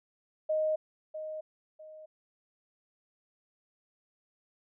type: tone with echo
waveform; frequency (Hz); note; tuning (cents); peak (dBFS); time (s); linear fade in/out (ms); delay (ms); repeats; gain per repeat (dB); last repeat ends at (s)
sine; 622.3; D#5; 0; -26; 0.49-0.76; 10; 650; 2; -10; 2.06
effects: none